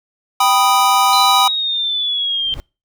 square chord, G augmented, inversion none, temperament equal, 784 / 987.8 / 1244.5 Hz, G5 / B5 / D#6, 0 / 0 / 0 cents, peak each -16 dBFS, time 0.4-1.48 s, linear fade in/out 5 ms
sine linear sweep, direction down, 4023 to 3136 Hz, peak -16 dBFS, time 1.13-2.54 s, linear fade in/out 0 ms
brown noise with exponential growth, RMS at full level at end -25 dBFS, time 2.36-2.6 s, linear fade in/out 0 ms, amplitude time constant 52 ms
effects noise-tail reverb RT60 0.3 s tail -26 dB re dry

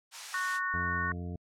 white high-pass noise, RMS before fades -41 dBFS, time 0.11-0.6 s, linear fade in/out 50 ms, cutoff 760 Hz, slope 24 dB/octave
sine chord, F# major, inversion second, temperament equal with one note detuned, 1108.7 / 1480 / 1832.6 Hz, C#6 / F#6 / A#6, 0 / 0 / -30 cents, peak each -34 dBFS, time 0.34-1.12 s, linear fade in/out 2 ms
harmonic tone, 87.9 Hz, F2, 12 cents sharp, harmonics 1 / 2 / 3 / 4 / 5 / 7 / 8, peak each -37 / -40 / -46 / -50 / -49 / -56 / -54 dBFS, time 0.74-1.36 s, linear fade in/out 0 ms
effects low-pass 8000 Hz 12 dB/octave + AAC 64 kbps

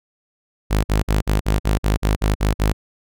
sawtooth tone bursts, 51.91 Hz, G#1, in tune, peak -11 dBFS, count 11, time 0.7-2.73 s, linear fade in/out 20 ms, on 140 ms, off 49 ms, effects none

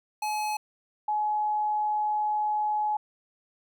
square / sine tone pair in turn, 850 / 846 Hz, G#5 / G#5, +40 / +32 cents, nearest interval unison, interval 8 cents, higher first, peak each -28 / -24 dBFS, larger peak second, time 0.22-0.57 / 1.08-2.97 s, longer second, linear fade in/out 5 ms, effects none

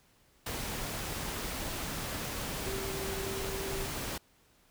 sine tone in noise, 388.5 Hz, G4, 16 cents flat, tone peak -38 dBFS, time 2.66-3.86 s, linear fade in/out 5 ms, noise pink, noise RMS -37 dBFS, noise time 0.46-4.18 s, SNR -4 dB, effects pink hiss -66 dBFS RMS until 4.7 s

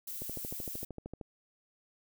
violet noise, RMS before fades -41 dBFS, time 0.07-0.85 s, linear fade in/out 5 ms
click train, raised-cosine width 2 ms, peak -28 dBFS, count 14, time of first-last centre 0.22-1.212 s, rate 13.1 Hz
effects none

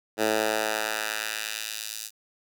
10% pulse tone with high-pass filter sweep, 108.6 Hz, A2, 22 cents flat, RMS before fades -29 dBFS, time 0.17-2.11 s, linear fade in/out 50 ms, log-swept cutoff 360 to 5700 Hz, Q 0.89, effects none

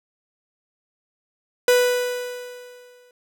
45% pulse tone with exponential decay, 493.9 Hz, B4, in tune, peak -12 dBFS, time 1.68-3.11 s, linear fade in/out 2 ms, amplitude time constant 310 ms, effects none

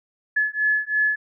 sine beating tone pair, 1711 / 1714 Hz, A6 / A6, -49 / -46 cents, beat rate 3 Hz, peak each -22 dBFS, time 0.36-1.16 s, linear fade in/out 10 ms, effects none

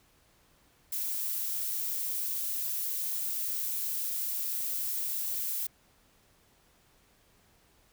violet noise, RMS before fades -33 dBFS, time 0.92-5.67 s, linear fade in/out 5 ms, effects pink hiss -65 dBFS RMS until 7.92 s

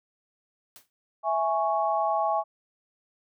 white noise with exponential decay, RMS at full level -45 dBFS, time 0.76-0.9 s, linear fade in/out 0 ms, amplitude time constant 29 ms
sine chord, C# minor, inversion first, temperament equal, 659.3 / 830.6 / 1108.7 Hz, E5 / G#5 / C#6, 0 / 0 / 0 cents, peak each -27 / -26 / -29 dBFS, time 1.23-2.44 s, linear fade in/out 50 ms
effects none

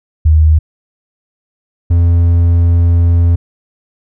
sine / triangle tone pair in turn, 78 / 85.53 Hz, D#2 / F2, +5 / -36 cents, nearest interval major second, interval 159 cents, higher second, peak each -4 dBFS, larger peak neither, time 0.25-0.59 / 1.9-3.36 s, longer second, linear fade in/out 10 ms, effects none

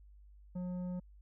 sine tone with tanh clipping, 180 Hz, F#3, 47 cents flat, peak -38 dBFS, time 0.55-1 s, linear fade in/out 10 ms, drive 9 dB, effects added 50 Hz sine -55 dBFS peak until 1.21 s

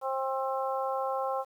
harmonic tone, 265.8 Hz, C4, 27 cents sharp, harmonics 2 / 3 / 4 / 5, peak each -32 / -33 / -35 / -39 dBFS, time 0.01-1.45 s, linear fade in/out 50 ms, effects 10-bit

